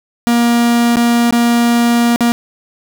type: tone with dropouts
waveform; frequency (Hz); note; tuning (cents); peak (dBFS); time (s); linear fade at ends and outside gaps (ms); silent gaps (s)
45% pulse; 236.6; A#3; +26; -9; 0.27-2.32; 0; 0.958-0.969 / 1.308-1.325 / 2.16-2.207
effects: none